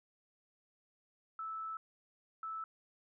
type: tone bursts at uneven times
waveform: sine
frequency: 1312 Hz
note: E6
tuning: 9 cents flat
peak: -39 dBFS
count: 2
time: 1.39-1.77 / 2.43-2.64 s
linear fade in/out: 2 ms
effects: none